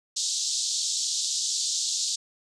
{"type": "band-pass noise", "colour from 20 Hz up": "white", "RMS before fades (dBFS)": -28, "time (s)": [0.16, 2.16], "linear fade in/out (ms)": 10, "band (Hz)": [3600, 7700], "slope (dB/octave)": 48, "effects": []}